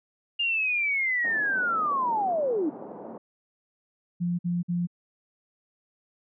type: linear sweep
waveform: sine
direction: down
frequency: 2831 to 277.2 Hz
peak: -23 dBFS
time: 0.39-2.7 s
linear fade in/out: 10 ms
type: band-pass noise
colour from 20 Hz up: pink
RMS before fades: -41 dBFS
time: 1.24-3.18 s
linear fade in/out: 5 ms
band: 210 to 840 Hz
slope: 24 dB/octave
type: tone bursts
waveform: sine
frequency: 174.61 Hz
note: F3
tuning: in tune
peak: -24 dBFS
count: 3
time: 4.2-4.872 s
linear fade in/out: 20 ms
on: 190 ms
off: 51 ms
effects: none